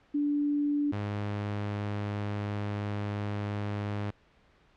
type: tone pair in turn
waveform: sine / sawtooth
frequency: 291.1 / 102.92 Hz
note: D4 / G#2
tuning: -15 / -15 cents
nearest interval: octave + tritone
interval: 1800 cents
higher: first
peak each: -25 / -27 dBFS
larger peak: first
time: 0.14-0.92 / 0.92-4.11 s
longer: second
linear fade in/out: 10 ms
effects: pink hiss -63 dBFS RMS until 4.76 s + low-pass 3000 Hz 12 dB/octave